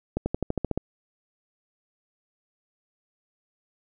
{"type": "accelerating click train", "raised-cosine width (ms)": 2, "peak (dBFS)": -12, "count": 9, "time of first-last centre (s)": [0.17, 0.776], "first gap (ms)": 90, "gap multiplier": 0.95, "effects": []}